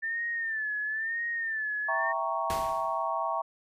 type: tone with vibrato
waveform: sine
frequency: 1782 Hz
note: A6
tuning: 22 cents sharp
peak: -29 dBFS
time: 0.02-2.13 s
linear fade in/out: 20 ms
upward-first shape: sine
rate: 1 Hz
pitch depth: 85 cents each way
type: chord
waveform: sine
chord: E diminished seventh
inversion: none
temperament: equal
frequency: 659.3 / 784 / 932.3 / 1108.7 Hz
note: E5 / G5 / Bb5 / Db6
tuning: 0 / 0 / 0 / 0 cents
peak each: -33 / -35 / -33 / -32 dBFS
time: 1.88-3.42 s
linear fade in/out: 10 ms
type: noise with exponential decay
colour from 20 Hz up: pink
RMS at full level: -34 dBFS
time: 2.5-3.1 s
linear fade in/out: 0 ms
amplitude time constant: 130 ms
effects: resampled to 32000 Hz